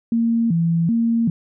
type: tone with vibrato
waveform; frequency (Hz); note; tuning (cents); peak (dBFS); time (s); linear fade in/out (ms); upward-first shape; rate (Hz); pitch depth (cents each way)
sine; 196.2; G3; +2; -15; 0.12-1.3; 2; square; 1.3; 280
effects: none